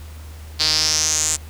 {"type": "tone with band-pass filter sweep", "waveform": "sawtooth", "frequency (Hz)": 155.56, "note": "D#3", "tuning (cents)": 0, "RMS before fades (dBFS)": -19, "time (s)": [0.59, 1.37], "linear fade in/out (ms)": 20, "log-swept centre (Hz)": [4500, 7500], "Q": 5.8, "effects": ["added 77 Hz sine -34 dBFS peak until 1.49 s", "pink hiss -45 dBFS RMS until 1.49 s"]}